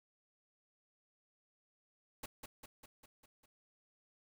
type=noise with echo; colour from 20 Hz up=pink; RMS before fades=-45 dBFS; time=2.23-2.26 s; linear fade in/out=5 ms; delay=200 ms; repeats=6; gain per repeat=-4 dB; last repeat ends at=3.46 s; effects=none